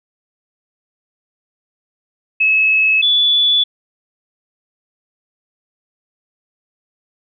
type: tone pair in turn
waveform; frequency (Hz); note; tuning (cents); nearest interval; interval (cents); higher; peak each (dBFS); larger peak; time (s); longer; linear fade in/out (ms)
sine; 2584 / 3449; E7 / A7; -35 / -35; perfect fourth; 500; second; -10; neither; 2.4-3.02 / 3.02-3.64; neither; 10
effects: none